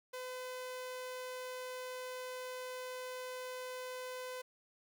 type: tone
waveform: sawtooth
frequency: 507 Hz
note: B4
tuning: 45 cents sharp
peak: -38 dBFS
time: 0.13-4.42 s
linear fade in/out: 10 ms
effects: none